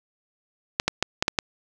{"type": "clicks", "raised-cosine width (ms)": 0.2, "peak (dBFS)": -3, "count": 6, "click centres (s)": [0.799, 0.88, 1.026, 1.225, 1.281, 1.388], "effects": []}